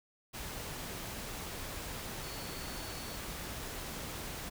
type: tone in noise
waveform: sine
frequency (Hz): 4435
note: C#8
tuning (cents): 0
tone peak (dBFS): -51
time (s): 2.22-3.17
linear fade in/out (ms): 20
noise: pink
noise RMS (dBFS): -42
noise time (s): 0.33-4.5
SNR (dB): -12
effects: none